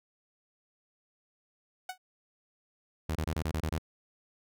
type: tone with exponential decay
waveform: sawtooth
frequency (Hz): 742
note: F#5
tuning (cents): +5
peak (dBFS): -29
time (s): 1.89-1.98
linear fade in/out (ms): 5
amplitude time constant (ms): 19
type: tone bursts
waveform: sawtooth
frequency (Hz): 79.2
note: D#2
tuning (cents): +31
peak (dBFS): -26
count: 8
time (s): 3.09-3.784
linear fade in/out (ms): 5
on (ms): 64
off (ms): 26
effects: none